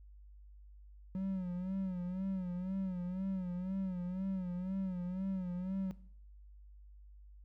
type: tone with vibrato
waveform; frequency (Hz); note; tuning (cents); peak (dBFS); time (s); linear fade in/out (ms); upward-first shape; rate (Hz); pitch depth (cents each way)
triangle; 185; F#3; 0; -33; 1.15-5.91; 0; sine; 2; 77
effects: noise-tail reverb RT60 0.6 s tail -18 dB re dry + added 50 Hz sine -53 dBFS peak until 7.44 s